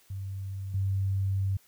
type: tone pair in turn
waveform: sine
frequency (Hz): 97 / 97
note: G2 / G2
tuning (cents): -18 / -18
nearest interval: unison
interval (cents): 0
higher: neither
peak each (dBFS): -33 / -25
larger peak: second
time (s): 0.1-0.74 / 0.74-1.57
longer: second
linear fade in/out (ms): 5
effects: white hiss -62 dBFS RMS until 1.67 s